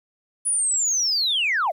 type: linear sweep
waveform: sine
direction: down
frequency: 9940 to 557 Hz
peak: -18 dBFS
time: 0.45-1.72 s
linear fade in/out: 20 ms
effects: tanh soft clip ceiling -15 dBFS + 10-bit